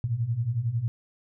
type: beating tone pair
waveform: sine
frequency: 110 / 121 Hz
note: A2 / B2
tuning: 0 / -35 cents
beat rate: 11 Hz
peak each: -30 / -26 dBFS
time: 0.04-0.88 s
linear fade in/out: 0 ms
effects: none